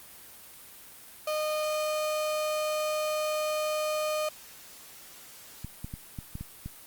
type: tone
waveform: 35% pulse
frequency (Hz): 613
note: D#5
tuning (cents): -26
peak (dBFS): -26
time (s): 1.27-4.29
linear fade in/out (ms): 5
type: clicks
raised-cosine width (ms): 5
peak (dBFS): -24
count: 7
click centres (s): 5.646 / 5.845 / 5.939 / 6.188 / 6.354 / 6.41 / 6.66
effects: white hiss -49 dBFS RMS until 6.86 s + Opus 32 kbps